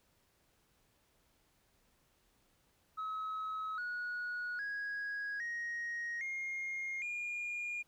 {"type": "tone with pitch steps", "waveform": "sine", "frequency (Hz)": [1283, 1456.9, 1654.3, 1878.4, 2133, 2422], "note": ["E6", "F#6", "G#6", "A#6", "C7", "D#7"], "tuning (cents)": [-47, -27, -7, 13, 33, -47], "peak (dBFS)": -35, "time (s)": [2.97, 7.83], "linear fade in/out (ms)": 20, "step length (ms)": 810, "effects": ["tanh soft clip ceiling -35 dBFS", "pink hiss -73 dBFS RMS until 7.87 s"]}